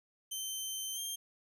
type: tone with pitch glide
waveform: 15% pulse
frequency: 3099 to 3186 Hz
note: G7 to G7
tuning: -21 to +27 cents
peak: -30 dBFS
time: 0.31-1.16 s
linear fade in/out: 10 ms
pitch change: +48 cents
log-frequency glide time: 0.93-0.99 s
effects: none